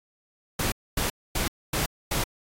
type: noise bursts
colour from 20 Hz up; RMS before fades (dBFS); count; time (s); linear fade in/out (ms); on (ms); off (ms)
pink; -26; 5; 0.59-2.24; 5; 130; 250
effects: AAC 48 kbps